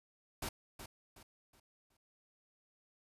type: noise with echo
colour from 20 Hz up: pink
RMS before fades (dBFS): -40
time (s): 0.42-0.49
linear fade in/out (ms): 5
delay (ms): 370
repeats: 4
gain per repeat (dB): -9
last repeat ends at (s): 1.97
effects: resampled to 32000 Hz